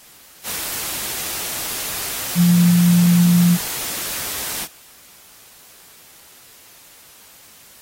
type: tone in noise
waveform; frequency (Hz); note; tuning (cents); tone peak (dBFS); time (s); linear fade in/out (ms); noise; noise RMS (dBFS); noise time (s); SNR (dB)
sine; 174.61; F3; 0; -10; 2.35-3.58; 50; white; -26; 0.43-4.68; +13
effects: white hiss -46 dBFS RMS until 7.81 s + AAC 48 kbps